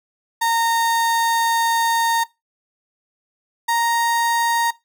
35% pulse tone pair in turn, 921 / 931.7 Hz, A#5 / A#5, -21 / -1 cents, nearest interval unison, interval 20 cents, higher second, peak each -15 dBFS, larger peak neither, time 0.41-2.24 / 3.68-4.71 s, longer first, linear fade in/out 10 ms, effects noise-tail reverb RT60 0.2 s tail -19 dB re dry

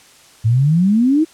sine exponential sweep, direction up, 106.8 to 329.6 Hz, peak -10 dBFS, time 0.44-1.25 s, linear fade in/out 20 ms, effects white hiss -46 dBFS RMS until 1.33 s + low-pass 9000 Hz 12 dB/octave

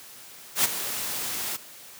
white noise with ADSR envelope, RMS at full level -19 dBFS, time 0.55-1.57 s, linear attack 90 ms, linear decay 24 ms, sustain -12 dB, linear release 13 ms, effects white hiss -46 dBFS RMS until 1.99 s + high-pass 100 Hz 12 dB/octave

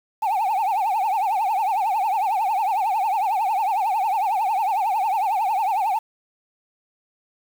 sine tone with vibrato, 819 Hz, G#5, 24 cents flat, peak -16 dBFS, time 0.22-5.99 s, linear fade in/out 10 ms, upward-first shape triangle, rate 11 Hz, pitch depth 220 cents each way, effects tanh soft clip ceiling -18 dBFS + 7-bit

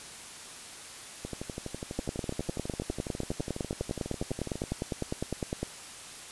two click trains, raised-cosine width 2 ms, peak -22 / -17 dBFS, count 43 / 37, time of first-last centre 1.25-4.721 / 1.99-5.63 s, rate 12.1 / 9.89 Hz, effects white hiss -45 dBFS RMS until 6.31 s + resampled to 24000 Hz

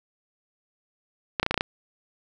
clicks, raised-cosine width 0.3 ms, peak -7 dBFS, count 7, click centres 1.398 / 1.43 / 1.464 / 1.51 / 1.543 / 1.577 / 1.609 s, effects none

